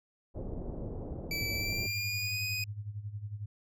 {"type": "low-pass noise", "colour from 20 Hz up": "pink", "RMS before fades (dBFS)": -39, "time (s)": [0.34, 1.88], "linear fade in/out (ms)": 20, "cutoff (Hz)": 600, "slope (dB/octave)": 24}
{"type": "tone with pitch glide", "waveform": "25% pulse", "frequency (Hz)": [2315, 2496], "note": ["D7", "D#7"], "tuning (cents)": [-25, 5], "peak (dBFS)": -29, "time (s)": [1.31, 2.64], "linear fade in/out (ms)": 2, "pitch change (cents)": 130, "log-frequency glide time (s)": [1.54, 2.4]}
{"type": "tone with tremolo", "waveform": "sine", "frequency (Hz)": 103.83, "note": "G#2", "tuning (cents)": 0, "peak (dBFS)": -34, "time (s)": [1.41, 3.46], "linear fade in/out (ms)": 5, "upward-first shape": "sine", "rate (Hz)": 11, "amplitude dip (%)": 75}
{"effects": []}